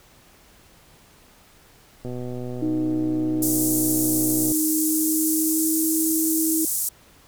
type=click train; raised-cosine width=2 ms; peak=-20 dBFS; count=307; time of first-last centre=2.05-4.518 s; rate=124 Hz
type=tone with pitch glide; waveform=sine; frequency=311.1 to 319.3 Hz; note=D#4 to D#4; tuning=0 to +45 cents; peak=-21 dBFS; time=2.62-6.65 s; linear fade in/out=2 ms; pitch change=+45 cents; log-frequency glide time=4.57-5.97 s
type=band-pass noise; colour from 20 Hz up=white; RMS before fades=-25 dBFS; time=3.42-6.89 s; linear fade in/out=5 ms; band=7100 to 14000 Hz; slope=24 dB/octave
effects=pink hiss -53 dBFS RMS until 7.27 s